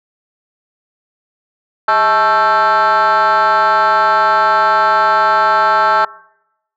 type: tone with frequency modulation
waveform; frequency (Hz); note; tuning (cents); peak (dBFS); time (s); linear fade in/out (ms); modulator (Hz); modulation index
sine; 1100; C#6; -14; -6; 1.88-6.05; 5; 231; 1.8
effects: noise-tail reverb RT60 0.8 s tail -23 dB re dry + tanh soft clip ceiling -8 dBFS